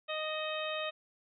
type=harmonic tone with a mistuned harmonic; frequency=620 Hz; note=D#5; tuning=6 cents flat; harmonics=1 / 2 / 3 / 4 / 5 / 6; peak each=-37 / -41 / -44 / -41 / -44 / -43 dBFS; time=0.08-0.91 s; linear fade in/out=20 ms; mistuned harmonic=4; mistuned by=+49 cents; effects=none